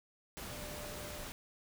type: tone in noise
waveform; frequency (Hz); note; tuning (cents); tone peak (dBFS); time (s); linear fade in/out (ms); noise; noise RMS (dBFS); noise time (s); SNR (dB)
sine; 595; D5; +22; -49; 0.51-1.24; 0; pink; -45; 0.37-1.32; -7
effects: none